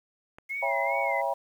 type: click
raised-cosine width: 0.5 ms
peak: -30 dBFS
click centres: 0.385 s
type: tone with vibrato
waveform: sine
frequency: 2133 Hz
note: C7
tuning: 33 cents sharp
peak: -30 dBFS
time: 0.49-1.22 s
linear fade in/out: 20 ms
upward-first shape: sine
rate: 2.5 Hz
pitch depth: 86 cents each way
type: chord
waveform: sine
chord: C# diminished seventh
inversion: none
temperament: just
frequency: 554.4 / 665.2 / 798.3 / 957.9 Hz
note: C#5 / E5 / G5 / Bb5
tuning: 0 / +16 / +31 / +47 cents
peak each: -31 dBFS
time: 0.62-1.34 s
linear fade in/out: 10 ms
effects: 9-bit